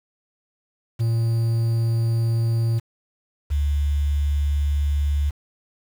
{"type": "tone pair in turn", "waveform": ["triangle", "sine"], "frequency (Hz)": [114.7, 72.26], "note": ["A#2", "D2"], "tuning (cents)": [-28, -27], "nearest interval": "minor sixth", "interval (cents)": 799, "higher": "first", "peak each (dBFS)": [-16, -18], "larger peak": "first", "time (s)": [[0.99, 2.8], [3.5, 5.31]], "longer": "neither", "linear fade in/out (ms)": 20, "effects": ["7-bit"]}